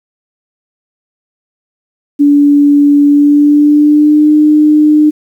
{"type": "tone with pitch glide", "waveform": "sine", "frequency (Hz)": [288.1, 302.4], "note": ["D4", "D#4"], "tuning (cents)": [-33, -49], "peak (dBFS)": -3, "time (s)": [2.19, 5.11], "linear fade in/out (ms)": 20, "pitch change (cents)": 84, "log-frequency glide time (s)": [3.07, 4.32], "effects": ["7-bit"]}